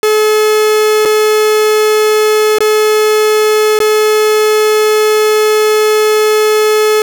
45% pulse tone with dropouts, 428.9 Hz, A4, 44 cents flat, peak -7 dBFS, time 0.03-7.02 s, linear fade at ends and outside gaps 1 ms, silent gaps 1.052-1.056 / 2.585-2.605 / 3.79-3.802 s, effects none

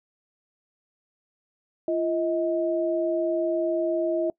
sine tone pair together, 342.1 / 634 Hz, F4 / D#5, -36 / +32 cents, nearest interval major seventh, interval 1068 cents, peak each -25 dBFS, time 1.88-4.3 s, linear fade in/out 2 ms, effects noise-tail reverb RT60 0.1 s tail -23 dB re dry

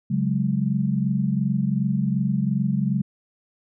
sine chord, C# suspended fourth, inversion none, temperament equal, 138.59 / 185 / 207.7 Hz, C#3 / F#3 / G#3, 0 / 0 / 0 cents, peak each -24 dBFS, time 0.1-3.02 s, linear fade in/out 10 ms, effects none

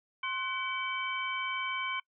sine tone cluster, 1055 / 1496 / 2284 / 3082 Hz, C6 / F#6 / D7 / G7, +14 / +19 / -49 / -30 cents, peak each -36 / -40 / -35 / -40 dBFS, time 0.23-2 s, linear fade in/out 5 ms, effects noise-tail reverb RT60 0.1 s tail -25 dB re dry

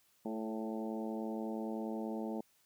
harmonic tone with a mistuned harmonic, 110.5 Hz, A2, 8 cents sharp, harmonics 2 / 3 / 4 / 5 / 6 / 7 / 8, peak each -39 / -43 / -45 / -47 / -49 / -50 / -51 dBFS, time 0.25-2.41 s, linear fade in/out 5 ms, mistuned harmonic 4, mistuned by -24 cents, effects white hiss -71 dBFS RMS until 2.65 s

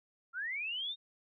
sine linear sweep, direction up, 1345 to 3729 Hz, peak -35 dBFS, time 0.33-0.96 s, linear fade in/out 50 ms, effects none

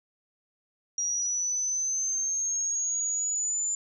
sine linear sweep, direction up, 5720 to 7110 Hz, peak -26 dBFS, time 0.98-3.75 s, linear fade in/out 2 ms, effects none

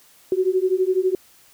sine beating tone pair, 367.1 / 379.1 Hz, F#4 / F#4, -14 / +42 cents, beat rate 12 Hz, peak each -20 dBFS, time 0.32-1.15 s, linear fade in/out 2 ms, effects white hiss -53 dBFS RMS until 1.53 s

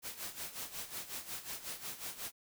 white noise with tremolo, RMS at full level -41 dBFS, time 0.02-2.32 s, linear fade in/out 50 ms, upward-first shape sine, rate 5.5 Hz, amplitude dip 75%, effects none

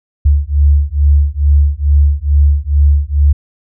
sine beating tone pair, 71.1 / 73.4 Hz, C#2 / D2, +45 / 0 cents, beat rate 2.3 Hz, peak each -10 dBFS, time 0.25-3.33 s, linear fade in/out 10 ms, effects none

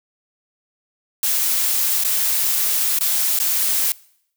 blue noise with dropouts, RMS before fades -19 dBFS, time 1.23-3.92 s, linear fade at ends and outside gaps 1 ms, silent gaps 2.037-2.048 / 2.988-3.009 / 3.389-3.4 s, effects noise-tail reverb RT60 0.7 s tail -23 dB re dry

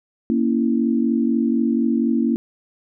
sine chord, A# diminished, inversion none, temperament equal, 233.1 / 277.2 / 329.6 Hz, A#3 / C#4 / E4, 0 / 0 / 0 cents, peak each -18 / -22 / -23 dBFS, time 0.3-2.36 s, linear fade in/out 0 ms, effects none

